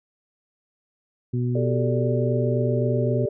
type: harmonic tone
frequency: 122.8 Hz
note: B2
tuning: 9 cents flat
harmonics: 1 / 2 / 3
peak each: -22 / -28 / -32 dBFS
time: 1.33-3.26 s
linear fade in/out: 10 ms
type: chord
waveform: sine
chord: G suspended second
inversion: none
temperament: equal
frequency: 392 / 440 / 587.3 Hz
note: G4 / A4 / D5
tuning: 0 / 0 / 0 cents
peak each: -28 dBFS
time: 1.55-3.29 s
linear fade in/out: 5 ms
effects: none